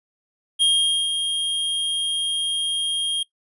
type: tone with ADSR envelope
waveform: square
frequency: 3232 Hz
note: G#7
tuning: 48 cents flat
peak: -14 dBFS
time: 0.59-3.23 s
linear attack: 29 ms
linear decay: 470 ms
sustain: -7 dB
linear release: 4 ms
effects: noise-tail reverb RT60 0.1 s tail -19 dB re dry + resampled to 24000 Hz